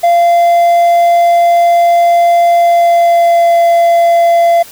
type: tone with pitch glide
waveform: triangle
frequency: 689 to 682.3 Hz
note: F5 to F5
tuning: -24 to -41 cents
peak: -3 dBFS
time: 0.03-4.63 s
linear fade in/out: 10 ms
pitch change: -17 cents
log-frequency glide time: 2.53-3.6 s
effects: white hiss -34 dBFS RMS until 4.71 s